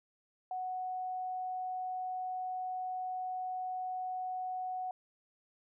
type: tone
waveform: sine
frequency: 740 Hz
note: F#5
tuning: in tune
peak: -35 dBFS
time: 0.51-4.91 s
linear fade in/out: 2 ms
effects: none